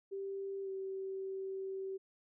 sine tone with pitch glide, 391.7 to 384.5 Hz, G4 to G4, -1 to -33 cents, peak -38 dBFS, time 0.11-1.98 s, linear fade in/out 20 ms, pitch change -32 cents, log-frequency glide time 0.63-0.69 s, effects none

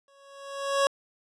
25% pulse tone with exponential growth, 554.4 Hz, C#5, in tune, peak -15 dBFS, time 0.08-0.87 s, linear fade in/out 1 ms, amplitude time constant 170 ms, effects resampled to 22050 Hz

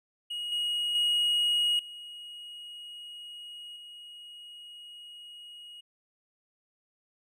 triangle tone with level steps, 2889 Hz, F#7, 42 cents flat, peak -31 / -26 / -22 / -40 / -43 dBFS, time 0.3-5.81 s, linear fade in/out 10 ms, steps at 0.52 / 0.95 / 1.79 / 3.76 s, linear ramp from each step 2 ms, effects none

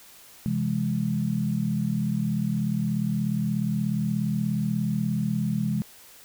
sine chord, C augmented, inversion none, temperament equal with one note detuned, 130.81 / 167.5 / 207.7 Hz, C3 / E3 / G#3, 0 / +28 / 0 cents, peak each -29 / -28 / -26 dBFS, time 0.46-5.82 s, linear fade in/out 0 ms, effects white hiss -50 dBFS RMS until 6.24 s

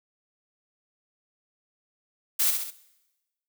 blue noise with echo, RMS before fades -23 dBFS, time 2.39-2.51 s, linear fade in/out 10 ms, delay 66 ms, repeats 3, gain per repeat -5 dB, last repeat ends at 2.708 s, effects noise-tail reverb RT60 1.0 s tail -19 dB re dry

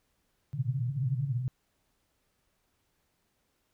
white band-pass noise, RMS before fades -31 dBFS, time 0.53-1.48 s, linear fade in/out 0 ms, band 120 to 140 Hz, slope 96 dB/octave, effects pink hiss -75 dBFS RMS until 3.73 s

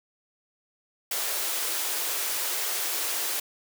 white high-pass noise, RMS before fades -29 dBFS, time 1.11-3.4 s, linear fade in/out 5 ms, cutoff 320 Hz, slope 48 dB/octave, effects none

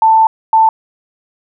sine tone pair in turn, 887 / 887 Hz, A5 / A5, +14 / +14 cents, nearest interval unison, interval 0 cents, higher neither, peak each -5 dBFS, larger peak neither, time 0.02-0.27 / 0.53-0.69 s, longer first, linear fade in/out 2 ms, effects none

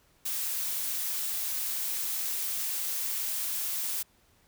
blue noise, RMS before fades -32 dBFS, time 0.25-4.03 s, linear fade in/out 10 ms, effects pink hiss -65 dBFS RMS until 4.47 s

